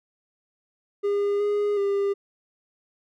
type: tone with pitch steps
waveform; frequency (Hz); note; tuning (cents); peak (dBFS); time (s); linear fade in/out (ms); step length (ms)
triangle; 405.7 / 412.3 / 399.6; G#4 / G#4 / G4; -41 / -13 / +33; -19; 1.03-2.14; 20; 370
effects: none